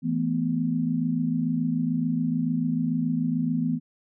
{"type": "chord", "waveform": "sine", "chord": "E suspended fourth", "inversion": "none", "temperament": "equal", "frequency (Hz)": [164.81, 220, 246.9], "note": ["E3", "A3", "B3"], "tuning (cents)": [0, 0, 0], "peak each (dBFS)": [-27, -30, -25], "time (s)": [0.02, 3.8], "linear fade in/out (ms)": 50, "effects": []}